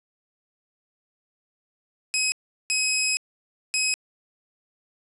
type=tone bursts at uneven times; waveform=15% pulse; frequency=2540 Hz; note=D#7; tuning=35 cents sharp; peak=-14 dBFS; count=3; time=2.14-2.32 / 2.7-3.17 / 3.74-3.94 s; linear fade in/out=0 ms; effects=resampled to 24000 Hz + 8-bit